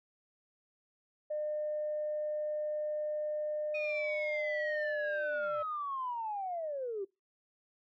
sine tone with pitch glide, 604 to 596.7 Hz, D5 to D5, +48 to +27 cents, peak -32 dBFS, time 1.3-5.63 s, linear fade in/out 10 ms, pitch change -21 cents, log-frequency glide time 4.93-5 s
sine linear sweep, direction down, 2489 to 373.3 Hz, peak -34 dBFS, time 3.74-7.05 s, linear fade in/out 10 ms
effects noise-tail reverb RT60 0.2 s tail -21 dB re dry + tanh soft clip ceiling -27 dBFS

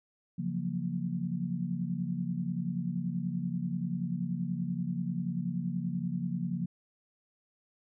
sine chord, Gb major seventh, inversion second, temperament equal, 138.59 / 174.61 / 185 / 233.1 Hz, Db3 / F3 / Gb3 / Bb3, 0 / 0 / 0 / 0 cents, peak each -38 / -33 / -38 / -38 dBFS, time 0.38-6.66 s, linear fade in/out 10 ms, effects none

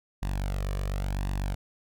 sawtooth tone with flanger, 48 Hz, G1, 36 cents flat, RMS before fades -30 dBFS, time 0.22-1.55 s, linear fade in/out 10 ms, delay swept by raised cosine 1.1 to 1.73 ms, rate 0.93 Hz, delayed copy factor +0.65, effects none

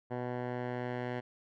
10% pulse tone with low-pass filter sweep, 123.6 Hz, B2, 2 cents sharp, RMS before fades -37 dBFS, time 0.1-1.21 s, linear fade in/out 20 ms, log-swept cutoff 1200 to 2100 Hz, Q 1.1, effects none

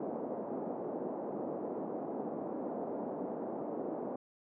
pink band-pass noise, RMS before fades -39 dBFS, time 0-4.16 s, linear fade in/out 5 ms, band 230 to 750 Hz, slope 24 dB/octave, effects none

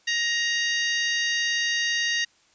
harmonic tone with a mistuned harmonic, 938 Hz, A#5, 11 cents sharp, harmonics 2 / 3 / 4 / 5 / 6 / 7, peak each -25 / -29 / -31 / -33 / -35 / -36 dBFS, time 0.07-2.25 s, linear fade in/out 10 ms, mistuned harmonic 7, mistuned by -58 cents, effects white hiss -61 dBFS RMS until 2.54 s + resampled to 16000 Hz

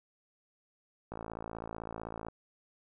click train, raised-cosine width 1 ms, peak -26 dBFS, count 66, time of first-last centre 1.12-2.285 s, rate 55.8 Hz, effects none

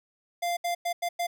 square tone bursts at uneven times, 695 Hz, F5, 9 cents flat, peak -27 dBFS, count 5, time 0.42-0.57 / 0.64-0.75 / 0.85-0.93 / 1.02-1.09 / 1.19-1.27 s, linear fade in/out 10 ms, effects none

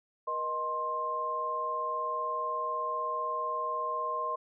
sine tone cluster, 479.9 / 621 / 1056 Hz, B4 / D#5 / C6, -50 / -3 / +16 cents, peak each -40 / -38 / -31 dBFS, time 0.27-4.36 s, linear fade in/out 10 ms, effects none

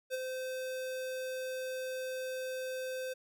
square tone with ADSR envelope, 516 Hz, C5, 24 cents flat, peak -32 dBFS, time 0.1-3.14 s, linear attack 42 ms, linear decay 20 ms, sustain -5 dB, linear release 14 ms, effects none

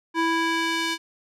square tone with band-pass filter sweep, 329.6 Hz, E4, in tune, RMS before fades -24 dBFS, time 0.14-0.98 s, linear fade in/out 50 ms, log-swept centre 1200 to 3500 Hz, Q 0.8, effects none

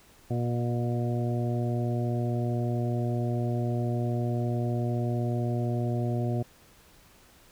harmonic tone with a mistuned harmonic, 119.7 Hz, A#2, 46 cents sharp, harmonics 1 / 2 / 3 / 4 / 5 / 6, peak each -27 / -33 / -35 / -42 / -38 / -40 dBFS, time 0.3-6.43 s, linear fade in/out 10 ms, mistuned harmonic 5, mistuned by +24 cents, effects pink hiss -57 dBFS RMS until 7.51 s

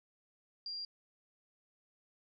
sine tone, 4772 Hz, D8, 27 cents sharp, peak -39 dBFS, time 0.66-0.85 s, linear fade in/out 2 ms, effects none

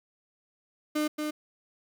35% pulse tone with echo, 302.7 Hz, D#4, 48 cents flat, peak -24 dBFS, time 0.95-1.08 s, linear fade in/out 10 ms, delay 230 ms, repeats 1, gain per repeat -4 dB, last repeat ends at 1.31 s, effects none

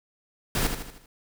pink noise with echo, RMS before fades -25 dBFS, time 0.55-0.67 s, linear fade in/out 2 ms, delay 78 ms, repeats 5, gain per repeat -6 dB, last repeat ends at 1.06 s, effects none

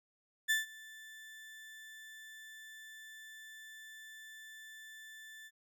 35% pulse tone with ADSR envelope, 1760 Hz, A6, in tune, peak -25 dBFS, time 0.48-5.51 s, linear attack 25 ms, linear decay 150 ms, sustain -23 dB, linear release 48 ms, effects none

